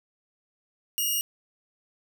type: tone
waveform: 5% pulse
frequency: 2859 Hz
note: F7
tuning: 40 cents sharp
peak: -16 dBFS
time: 0.98-1.21 s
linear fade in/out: 0 ms
effects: none